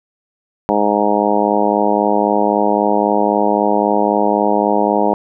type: harmonic tone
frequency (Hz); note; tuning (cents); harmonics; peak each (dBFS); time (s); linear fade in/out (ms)
103.8; G#2; 0; 2 / 3 / 4 / 5 / 6 / 7 / 8 / 9; -20 / -20 / -20 / -20 / -20 / -20 / -20 / -20; 0.69-5.14; 0
effects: none